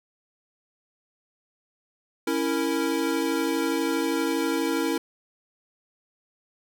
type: chord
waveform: square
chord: A# diminished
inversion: first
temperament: equal with one note detuned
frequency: 277.2 / 329.6 / 463.2 Hz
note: C#4 / E4 / A#4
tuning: 0 / 0 / -11 cents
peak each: -29 / -27 / -30 dBFS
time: 2.27-4.98 s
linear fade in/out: 5 ms
effects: none